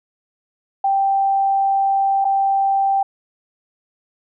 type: tone with dropouts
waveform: sine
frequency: 784 Hz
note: G5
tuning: in tune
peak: -14 dBFS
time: 0.84-3.03 s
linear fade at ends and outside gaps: 5 ms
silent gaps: 2.245-2.25 s
effects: none